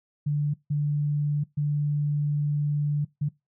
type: tone bursts at uneven times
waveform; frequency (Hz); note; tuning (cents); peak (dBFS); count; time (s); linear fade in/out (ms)
sine; 146.83; D3; 0; -22; 4; 0.26-0.54 / 0.7-1.44 / 1.57-3.05 / 3.21-3.29; 10
effects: noise-tail reverb RT60 0.2 s tail -22 dB re dry